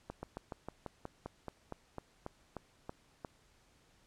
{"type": "slowing click train", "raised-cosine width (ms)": 1, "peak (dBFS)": -27, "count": 15, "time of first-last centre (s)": [0.1, 3.248], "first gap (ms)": 130, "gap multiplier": 1.08, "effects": ["pink hiss -68 dBFS RMS until 4.06 s", "low-pass 9000 Hz 12 dB/octave"]}